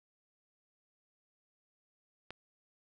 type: click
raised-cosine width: 0.3 ms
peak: -27 dBFS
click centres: 2.306 s
effects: none